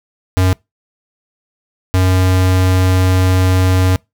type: tone bursts at uneven times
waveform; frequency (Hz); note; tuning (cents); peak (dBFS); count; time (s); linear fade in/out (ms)
square; 92.7; F#2; +4; -10; 2; 0.37-0.53 / 1.94-3.96; 0
effects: noise-tail reverb RT60 0.2 s tail -25 dB re dry